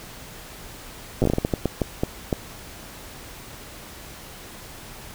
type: slowing click train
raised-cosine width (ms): 2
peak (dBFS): -7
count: 14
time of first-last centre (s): 1.22-2.328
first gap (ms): 8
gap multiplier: 1.35
effects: pink hiss -41 dBFS RMS until 5.14 s